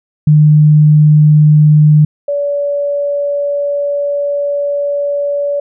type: tone pair in turn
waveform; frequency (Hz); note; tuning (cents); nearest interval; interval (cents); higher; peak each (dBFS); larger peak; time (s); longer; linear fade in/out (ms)
sine; 151.4 / 572.7; D#3 / D5; -47 / -44; octave + major seventh; 2303; second; -3 / -12; first; 0.27-2.05 / 2.28-5.6; second; 5
effects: none